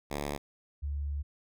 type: tone pair in turn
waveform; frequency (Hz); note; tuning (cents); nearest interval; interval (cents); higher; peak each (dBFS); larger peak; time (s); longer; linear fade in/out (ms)
5% pulse / sine; 72.4 / 71.78; D2 / D2; -24 / -39; unison; 15; first; -22 / -31; first; 0.1-0.38 / 0.82-1.23; second; 20
effects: none